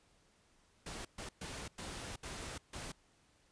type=noise bursts at uneven times; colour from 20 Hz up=pink; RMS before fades=-45 dBFS; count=6; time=0.86-1.05 / 1.18-1.29 / 1.41-1.68 / 1.78-2.16 / 2.23-2.58 / 2.73-2.92 s; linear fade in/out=5 ms; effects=pink hiss -70 dBFS RMS until 3.51 s + resampled to 22050 Hz